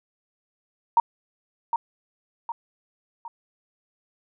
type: tone with echo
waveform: sine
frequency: 931 Hz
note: A#5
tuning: 2 cents flat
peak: -13 dBFS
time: 0.97-1 s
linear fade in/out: 2 ms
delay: 760 ms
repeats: 3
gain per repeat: -7 dB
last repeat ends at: 3.28 s
effects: none